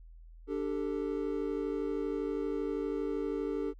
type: chord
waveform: triangle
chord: D suspended fourth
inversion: none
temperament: equal with one note detuned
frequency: 293.7 / 392 / 444.6 Hz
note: D4 / G4 / A4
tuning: 0 / 0 / +18 cents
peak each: -34 dBFS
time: 0.47-3.74 s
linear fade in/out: 50 ms
effects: added 41 Hz sine -49 dBFS peak until 3.79 s